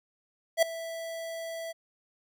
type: tone with ADSR envelope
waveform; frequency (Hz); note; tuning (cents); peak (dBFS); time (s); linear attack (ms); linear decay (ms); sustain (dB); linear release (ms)
square; 659.3; E5; 0; -18; 0.57-1.73; 55; 4; -18; 22
effects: none